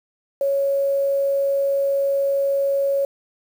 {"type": "tone with quantisation", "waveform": "sine", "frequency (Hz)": 554.4, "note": "C#5", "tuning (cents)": 0, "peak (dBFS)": -17, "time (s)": [0.41, 3.05], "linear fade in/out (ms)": 2, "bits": 7, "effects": []}